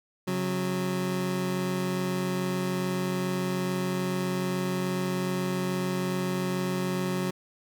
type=tone pair together; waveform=25% pulse; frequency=136.4 / 183.39 Hz; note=C#3 / F#3; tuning=-28 / -15 cents; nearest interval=perfect fourth; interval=513 cents; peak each=-30 / -24 dBFS; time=0.27-7.31 s; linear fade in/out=10 ms; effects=none